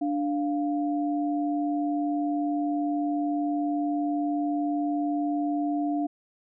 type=tone pair together; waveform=sine; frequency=293.3 / 698.5 Hz; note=D4 / F5; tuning=-2 / 0 cents; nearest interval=octave + minor third; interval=1502 cents; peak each=-25 / -31 dBFS; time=0.01-6.07 s; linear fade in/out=10 ms; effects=none